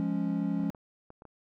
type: chord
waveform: triangle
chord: Db major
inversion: first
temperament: equal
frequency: 174.61 / 207.7 / 277.2 Hz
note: F3 / Ab3 / Db4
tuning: 0 / 0 / 0 cents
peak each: -30 dBFS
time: 0-0.7 s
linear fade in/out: 0 ms
type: clicks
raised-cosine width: 1 ms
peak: -35 dBFS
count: 7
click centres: 0.6 / 0.639 / 0.703 / 0.748 / 1.104 / 1.221 / 1.253 s
effects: none